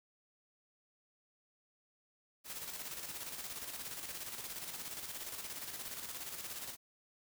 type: noise with tremolo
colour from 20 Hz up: white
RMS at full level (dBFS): -43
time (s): 2.44-6.77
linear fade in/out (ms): 50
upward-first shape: square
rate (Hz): 17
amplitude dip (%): 45
effects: none